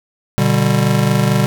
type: chord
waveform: square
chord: G major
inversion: first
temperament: just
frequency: 122.5 / 147 / 196 Hz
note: B2 / D3 / G3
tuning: -14 / +2 / 0 cents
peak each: -17 dBFS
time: 0.38-1.46 s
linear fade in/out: 0 ms
effects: none